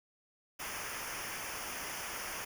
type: noise with comb filter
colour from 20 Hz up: pink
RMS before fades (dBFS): -41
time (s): 0.59-2.45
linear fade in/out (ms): 10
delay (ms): 0.25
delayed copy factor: -0.8
effects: none